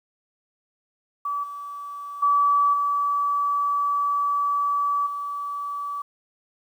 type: tone with level steps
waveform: sine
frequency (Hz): 1149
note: D6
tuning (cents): -38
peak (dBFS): -24 / -32 / -16 / -20 / -27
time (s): 1.25-6.02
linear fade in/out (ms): 5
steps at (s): 1.43 / 2.22 / 2.73 / 5.06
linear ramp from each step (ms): 10
effects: 9-bit